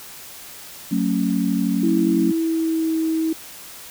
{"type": "chord", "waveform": "sine", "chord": "F# minor", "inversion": "none", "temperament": "equal with one note detuned", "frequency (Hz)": [185, 224.6, 277.2], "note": ["F#3", "A3", "C#4"], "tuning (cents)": [0, 36, 0], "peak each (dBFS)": -22, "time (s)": [0.91, 2.32], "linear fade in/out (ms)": 10}
{"type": "tone with pitch glide", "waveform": "sine", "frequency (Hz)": [326.9, 321.5], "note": ["E4", "E4"], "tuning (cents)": [-14, -43], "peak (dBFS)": -18, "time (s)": [1.83, 3.33], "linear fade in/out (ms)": 5, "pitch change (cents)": -29, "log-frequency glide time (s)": [2.39, 2.92]}
{"effects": ["white hiss -39 dBFS RMS until 3.9 s"]}